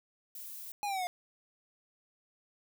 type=noise; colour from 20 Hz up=violet; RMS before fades=-45 dBFS; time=0.35-0.72 s; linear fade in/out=2 ms
type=linear sweep; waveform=square; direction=down; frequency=836 to 704 Hz; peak=-33 dBFS; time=0.83-1.07 s; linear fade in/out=0 ms
effects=none